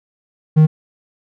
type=tone; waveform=triangle; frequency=155.56 Hz; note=D#3; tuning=in tune; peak=-4 dBFS; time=0.56-0.67 s; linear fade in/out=20 ms; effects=none